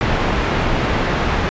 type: low-pass noise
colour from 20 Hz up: pink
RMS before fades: -18 dBFS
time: 0.01-1.49 s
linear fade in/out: 0 ms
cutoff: 2400 Hz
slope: 12 dB/octave
effects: resampled to 16000 Hz